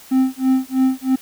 triangle tone with tremolo, 261.6 Hz, C4, in tune, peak -9 dBFS, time 0.11-1.16 s, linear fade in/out 10 ms, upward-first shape sine, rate 3.1 Hz, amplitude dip 100%, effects white hiss -43 dBFS RMS until 1.21 s

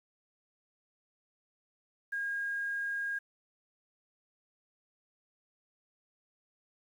sine tone, 1626 Hz, G#6, 37 cents flat, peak -32 dBFS, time 2.12-3.19 s, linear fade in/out 10 ms, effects 10-bit

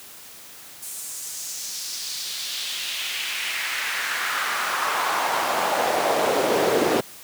brown noise with high-pass filter sweep, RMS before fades -25 dBFS, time 0.82-7.01 s, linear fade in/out 10 ms, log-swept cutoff 9000 to 370 Hz, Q 2, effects white hiss -43 dBFS RMS until 7.23 s + high-pass 80 Hz 12 dB/octave

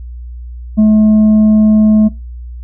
triangle tone with tanh clipping, 214.8 Hz, A3, 41 cents flat, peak -5 dBFS, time 0.77-2.09 s, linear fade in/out 20 ms, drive 8 dB, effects noise-tail reverb RT60 0.2 s tail -19 dB re dry + added 60 Hz sine -24 dBFS peak until 2.63 s

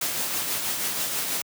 white noise with tremolo, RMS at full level -26 dBFS, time 0.01-1.42 s, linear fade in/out 5 ms, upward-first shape triangle, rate 6.2 Hz, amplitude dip 40%, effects high-pass 100 Hz 12 dB/octave

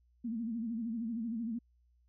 sine tone with vibrato, 228.6 Hz, A#3, 34 cents flat, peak -34 dBFS, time 0.24-1.59 s, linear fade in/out 10 ms, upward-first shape sine, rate 13 Hz, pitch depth 97 cents each way, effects added 60 Hz sine -66 dBFS peak until 2.08 s

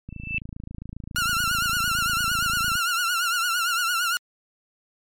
click train, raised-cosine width 5 ms, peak -23 dBFS, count 74, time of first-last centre 0.09-2.754 s, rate 27.4 Hz
sine tone with exponential growth, 2647 Hz, E7, 7 cents sharp, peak -20 dBFS, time 0.09-0.38 s, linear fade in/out 1 ms, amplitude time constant 63 ms
sawtooth tone with vibrato, 1400 Hz, F6, 4 cents sharp, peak -18 dBFS, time 1.16-4.17 s, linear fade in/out 0 ms, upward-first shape triangle, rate 8.8 Hz, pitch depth 100 cents each way
effects MP3 64 kbps

